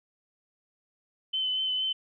sine tone with vibrato, 3046 Hz, F#7, 50 cents sharp, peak -26 dBFS, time 1.33-1.93 s, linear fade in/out 10 ms, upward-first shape triangle, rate 4.3 Hz, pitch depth 22 cents each way, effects none

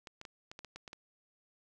clicks, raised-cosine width 0.2 ms, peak -29 dBFS, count 9, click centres 0.072 / 0.214 / 0.252 / 0.515 / 0.591 / 0.647 / 0.76 / 0.878 / 0.931 s, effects none

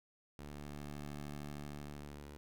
15% pulse ring-modulated tone, 73 Hz, D2, 10 cents flat, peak -36 dBFS, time 0.39-2.37 s, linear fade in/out 0 ms, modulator 73.2 Hz, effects none

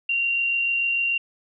sine tone with amplitude modulation, 2763 Hz, F7, 19 cents flat, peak -19 dBFS, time 0.09-1.18 s, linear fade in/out 5 ms, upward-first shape sine, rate 46.8 Hz, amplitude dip 25%, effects none

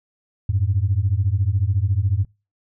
sine beating tone pair, 90.8 / 104.8 Hz, F#2 / G#2, -32 / +16 cents, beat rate 14 Hz, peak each -19 dBFS, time 0.49-2.25 s, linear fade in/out 5 ms, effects noise-tail reverb RT60 0.3 s tail -26 dB re dry + tanh soft clip ceiling -9 dBFS

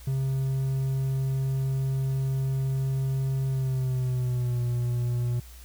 triangle tone with pitch glide, 133.8 to 121.29 Hz, C3 to B2, +39 to -31 cents, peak -22 dBFS, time 0.07-5.4 s, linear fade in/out 5 ms, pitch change -170 cents, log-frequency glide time 3.47-4.61 s, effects added 60 Hz sine -44 dBFS peak until 5.64 s + white hiss -52 dBFS RMS until 5.64 s

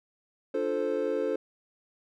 triangle chord, D minor seventh, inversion none, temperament equal, 293.7 / 349.2 / 440 / 523.3 Hz, D4 / F4 / A4 / C5, 0 / 0 / 0 / 0 cents, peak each -33 / -33 / -28 / -29 dBFS, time 0.54-1.36 s, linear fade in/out 5 ms, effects none

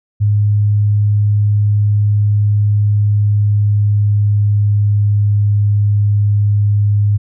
sine tone with pitch glide, 103.83 to 103.05 Hz, G#2 to G#2, 0 to -13 cents, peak -9 dBFS, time 0.2-7.18 s, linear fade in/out 20 ms, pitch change -13 cents, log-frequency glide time 2.67-5.44 s, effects none

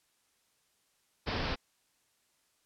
pink low-pass noise, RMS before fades -34 dBFS, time 1.26-1.56 s, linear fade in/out 20 ms, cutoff 5300 Hz, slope 96 dB/octave, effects white hiss -73 dBFS RMS until 2.65 s + low-pass 11000 Hz 12 dB/octave

